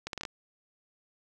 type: accelerating click train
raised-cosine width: 0.2 ms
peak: -18 dBFS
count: 6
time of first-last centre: 0.07-0.252 s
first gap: 62 ms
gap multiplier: 0.73
effects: none